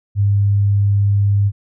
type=tone; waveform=sine; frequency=100.9 Hz; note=G#2; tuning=49 cents flat; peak=-11 dBFS; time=0.15-1.52 s; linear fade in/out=50 ms; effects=none